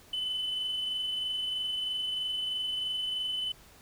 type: tone with amplitude modulation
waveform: sine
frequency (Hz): 3018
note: F#7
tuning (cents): +34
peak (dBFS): -27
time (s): 0.13-3.52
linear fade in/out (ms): 5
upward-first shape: sine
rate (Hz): 23.1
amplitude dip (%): 35
effects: tanh soft clip ceiling -27 dBFS + pink hiss -56 dBFS RMS until 3.81 s